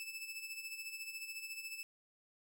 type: tone with tremolo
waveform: sawtooth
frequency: 2627 Hz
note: E7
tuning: 7 cents flat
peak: -38 dBFS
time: 0-1.83 s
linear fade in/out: 0 ms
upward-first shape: sine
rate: 14 Hz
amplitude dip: 60%
effects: none